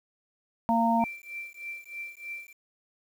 harmonic tone, 230 Hz, A#3, 23 cents flat, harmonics 1 / 3 / 4, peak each -25 / -27 / -25 dBFS, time 0.69-1.04 s, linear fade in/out 0 ms
sine tone with tremolo, 2349 Hz, D7, in tune, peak -33 dBFS, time 0.99-2.54 s, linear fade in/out 50 ms, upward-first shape triangle, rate 3.2 Hz, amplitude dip 95%
effects 9-bit

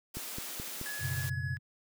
white high-pass noise, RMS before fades -41 dBFS, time 0.14-1.3 s, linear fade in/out 10 ms, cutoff 190 Hz, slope 48 dB/octave
click train, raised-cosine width 3 ms, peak -27 dBFS, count 4, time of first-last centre 0.17-0.814 s, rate 4.66 Hz
triangle tone with tremolo, 1689 Hz, G#6, 29 cents sharp, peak -36 dBFS, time 0.86-1.57 s, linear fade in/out 0 ms, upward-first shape triangle, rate 6.8 Hz, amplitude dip 25%
sine chord, F# suspended fourth, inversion none, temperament equal, 92.5 / 123.47 / 138.59 Hz, F#2 / B2 / C#3, 0 / 0 / 0 cents, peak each -37 dBFS, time 0.99-1.59 s, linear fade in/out 50 ms
effects none

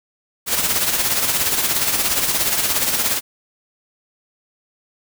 white noise with tremolo, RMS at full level -17 dBFS, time 0.46-3.21 s, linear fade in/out 50 ms, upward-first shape sine, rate 17 Hz, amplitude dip 50%, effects none

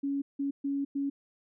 sine tone bursts at uneven times, 279.2 Hz, C#4, 13 cents sharp, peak -28 dBFS, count 4, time 0.03-0.22 / 0.39-0.51 / 0.64-0.85 / 0.95-1.1 s, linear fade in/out 10 ms, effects none

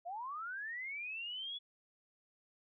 sine linear sweep, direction up, 658 to 3426 Hz, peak -40 dBFS, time 0.05-1.59 s, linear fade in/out 20 ms, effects none

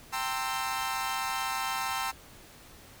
sawtooth chord, C dominant seventh, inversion second, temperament equal with one note detuned, 784 / 911 / 1046.5 / 1318.5 Hz, G5 / Bb5 / C6 / E6, 0 / -40 / 0 / 0 cents, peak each -32 dBFS, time 0.12-2.12 s, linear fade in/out 20 ms, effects pink hiss -52 dBFS RMS until 3 s

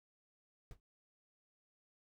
brown noise with exponential decay, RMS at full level -43 dBFS, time 0.71-0.8 s, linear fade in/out 1 ms, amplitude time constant 18 ms, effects none

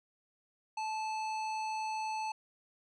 triangle tone with hard clipping, 872 Hz, A5, 16 cents flat, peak -36 dBFS, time 0.77-2.32 s, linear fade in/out 5 ms, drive 18 dB, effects resampled to 22050 Hz

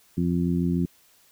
harmonic tone, 86.9 Hz, F2, 8 cents flat, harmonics 1 / 2 / 3 / 4, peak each -31 / -23 / -27 / -32 dBFS, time 0.17-0.86 s, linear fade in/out 10 ms, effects white hiss -59 dBFS RMS until 1.31 s

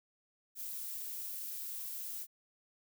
violet noise, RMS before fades -42 dBFS, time 0.55-2.27 s, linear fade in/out 50 ms, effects none

